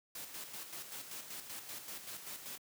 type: noise with tremolo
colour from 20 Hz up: white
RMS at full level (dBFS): -45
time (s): 0.15-2.58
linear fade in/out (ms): 5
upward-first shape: square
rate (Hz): 5.2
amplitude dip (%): 50
effects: high-pass 100 Hz 12 dB/octave